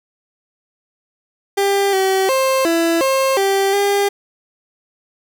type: tone with pitch steps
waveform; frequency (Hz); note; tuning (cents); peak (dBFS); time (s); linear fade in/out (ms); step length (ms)
30% pulse; 397.6 / 382.5 / 529 / 333.4 / 534 / 391.5 / 402.4; G4 / G4 / C5 / E4 / C5 / G4 / G4; +25 / -42 / +19 / +20 / +35 / -2 / +45; -11; 1.57-4.09; 10; 360
effects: none